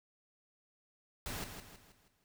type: noise with echo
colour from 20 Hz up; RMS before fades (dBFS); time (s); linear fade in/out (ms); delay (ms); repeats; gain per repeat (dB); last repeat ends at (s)
pink; -41; 1.26-1.44; 0; 160; 5; -7; 2.24
effects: none